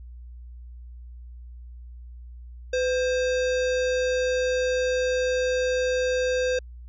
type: tone with sample-and-hold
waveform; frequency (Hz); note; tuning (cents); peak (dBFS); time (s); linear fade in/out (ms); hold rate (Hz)
sine; 506; B4; +42; -21; 2.73-6.59; 5; 2100
effects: added 60 Hz sine -39 dBFS peak until 6.88 s + resampled to 16000 Hz